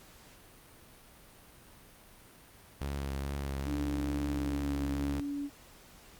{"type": "tone with vibrato", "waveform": "sawtooth", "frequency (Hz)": 69.3, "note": "C#2", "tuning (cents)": 0, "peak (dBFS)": -30, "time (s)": [2.81, 5.2], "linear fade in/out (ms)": 0, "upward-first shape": "triangle", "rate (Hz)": 2.3, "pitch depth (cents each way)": 32}
{"type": "tone with pitch glide", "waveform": "sine", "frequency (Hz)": [293.7, 285], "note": ["D4", "C#4"], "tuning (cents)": [0, 48], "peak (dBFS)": -33, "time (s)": [3.65, 5.5], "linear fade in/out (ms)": 50, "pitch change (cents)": -52, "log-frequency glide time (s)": [4.39, 4.65]}
{"effects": ["pink hiss -56 dBFS RMS until 6.19 s", "Opus 48 kbps"]}